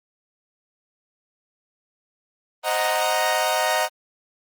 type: chord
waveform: sawtooth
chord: C half-diminished seventh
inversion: none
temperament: equal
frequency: 523.3 / 622.3 / 740 / 932.3 Hz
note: C5 / Eb5 / Gb5 / Bb5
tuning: 0 / 0 / 0 / 0 cents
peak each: -26 / -20 / -21 / -21 dBFS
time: 2.63-3.89 s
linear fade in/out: 50 ms
effects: Opus 24 kbps